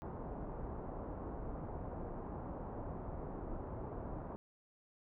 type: low-pass noise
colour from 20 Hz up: pink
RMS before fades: -44 dBFS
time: 0.02-4.36 s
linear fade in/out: 0 ms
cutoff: 1000 Hz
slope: 24 dB/octave
effects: none